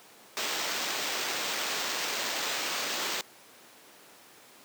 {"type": "noise with sample-and-hold", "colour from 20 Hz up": "white", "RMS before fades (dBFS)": -32, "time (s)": [0.37, 3.21], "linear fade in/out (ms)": 0, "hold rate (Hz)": 11025, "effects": ["pink hiss -53 dBFS RMS until 4.64 s", "high-pass 300 Hz 12 dB/octave"]}